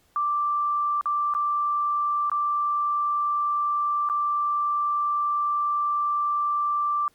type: tone with dropouts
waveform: sine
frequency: 1175 Hz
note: D6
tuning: 1 cent sharp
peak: -21 dBFS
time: 0.16-7.08 s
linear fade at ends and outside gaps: 1 ms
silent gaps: 1.011-1.057 / 1.338-1.349 / 2.298-2.316 / 4.089-4.098 s
effects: pink hiss -63 dBFS RMS until 7.14 s + MP3 96 kbps